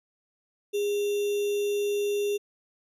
sine tone with sample-and-hold, 409 Hz, G#4, 26 cents flat, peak -24 dBFS, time 0.73-2.38 s, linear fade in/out 20 ms, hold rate 3150 Hz, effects resampled to 32000 Hz

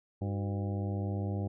harmonic tone with a mistuned harmonic, 99.9 Hz, G2, 33 cents sharp, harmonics 1 / 2 / 3 / 4 / 5 / 6 / 7 / 8, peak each -32 / -38 / -42 / -44 / -46 / -48 / -49 / -50 dBFS, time 0.21-1.48 s, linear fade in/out 10 ms, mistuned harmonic 4, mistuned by -110 cents, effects none

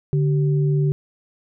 sine tone pair together, 146.2 / 384 Hz, D3 / G4, -7 / -36 cents, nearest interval octave + perfect fourth, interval 1671 cents, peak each -16 / -26 dBFS, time 0.13-0.92 s, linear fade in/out 0 ms, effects none

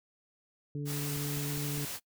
harmonic tone, 144.9 Hz, D3, 23 cents flat, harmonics 1 / 2 / 3, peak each -34 / -40 / -44 dBFS, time 0.75-1.85 s, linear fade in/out 2 ms
white noise, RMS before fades -39 dBFS, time 0.85-2 s, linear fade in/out 50 ms
click train, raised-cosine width 5 ms, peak -35 dBFS, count 4, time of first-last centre 1.17-1.779 s, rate 4.93 Hz
effects noise-tail reverb RT60 0.1 s tail -22 dB re dry

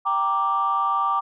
sine chord, G minor, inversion none, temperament equal, 784 / 932.3 / 1174.7 Hz, G5 / Bb5 / D6, 0 / 0 / 0 cents, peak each -26 / -26 / -20 dBFS, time 0.05-1.21 s, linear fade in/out 20 ms, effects tanh soft clip ceiling -12 dBFS

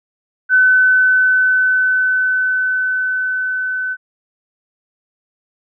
sine tone with level ramp, 1512 Hz, F#6, 37 cents sharp, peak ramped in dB -7 to -18 dBFS, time 0.49-3.97 s, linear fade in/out 50 ms, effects none

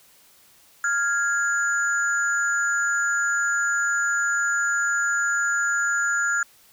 sine tone cluster, 1400 / 1654 / 6960 Hz, F6 / G#6 / A8, +4 / -8 / -20 cents, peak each -22 / -25 / -30 dBFS, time 0.84-6.43 s, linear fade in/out 2 ms, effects white hiss -55 dBFS RMS until 6.72 s

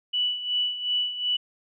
sine tone with tremolo, 2960 Hz, F#7, in tune, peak -21 dBFS, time 0.13-1.37 s, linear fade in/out 10 ms, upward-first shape sine, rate 2.7 Hz, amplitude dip 70%, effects none

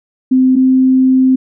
sine tone pair in turn, 258.7 / 260.1 Hz, C4 / C4, -19 / -10 cents, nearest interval unison, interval 9 cents, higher second, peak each -6 / -6 dBFS, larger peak neither, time 0.31-0.56 / 0.56-1.36 s, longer second, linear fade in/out 10 ms, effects none

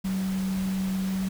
sine tone in noise, 190 Hz, F#3, 46 cents sharp, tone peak -25 dBFS, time 0.04-1.29 s, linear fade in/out 10 ms, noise pink, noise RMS -40 dBFS, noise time 0.04-1.29 s, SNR +12 dB, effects none

